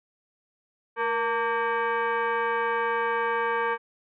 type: tone with frequency modulation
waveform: sine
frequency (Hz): 220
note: A3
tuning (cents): 0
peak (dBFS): -23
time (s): 0.96-3.78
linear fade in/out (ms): 50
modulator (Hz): 689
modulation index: 2.3
effects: none